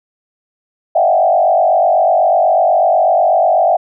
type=tone with frequency modulation; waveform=sine; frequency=698.5 Hz; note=F5; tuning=in tune; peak=-8 dBFS; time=0.95-3.77 s; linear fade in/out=10 ms; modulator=48.1 Hz; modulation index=1.7; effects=none